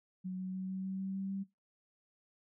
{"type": "tone with pitch steps", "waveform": "sine", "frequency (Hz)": [185, 186.39, 187.8, 189.21, 190.64, 192.08, 193.53, 194.98], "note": ["F#3", "F#3", "F#3", "F#3", "G3", "G3", "G3", "G3"], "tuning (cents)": [0, 13, 26, 39, -48, -35, -22, -9], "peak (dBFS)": -36, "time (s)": [0.24, 1.44], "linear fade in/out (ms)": 20, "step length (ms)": 150, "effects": ["noise-tail reverb RT60 0.2 s tail -19 dB re dry"]}